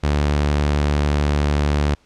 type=tone with vibrato; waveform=sawtooth; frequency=73.2 Hz; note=D2; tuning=5 cents flat; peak=-12 dBFS; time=0.03-1.95 s; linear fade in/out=10 ms; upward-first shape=triangle; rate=11 Hz; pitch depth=11 cents each way; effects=pink hiss -57 dBFS RMS until 2.05 s + low-pass 6000 Hz 12 dB/octave